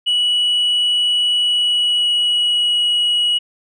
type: tone with pitch glide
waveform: sine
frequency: 2938 to 2913 Hz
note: F#7 to F#7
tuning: -13 to -28 cents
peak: -11 dBFS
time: 0.06-3.39 s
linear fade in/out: 20 ms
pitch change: -15 cents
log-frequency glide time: 1.36-2.81 s
effects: tanh soft clip ceiling -12 dBFS